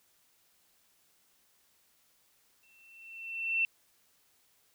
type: tone with exponential growth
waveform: sine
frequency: 2691 Hz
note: E7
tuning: 35 cents sharp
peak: -24 dBFS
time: 2.63-3.65 s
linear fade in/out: 1 ms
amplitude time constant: 220 ms
effects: white hiss -69 dBFS RMS until 4.74 s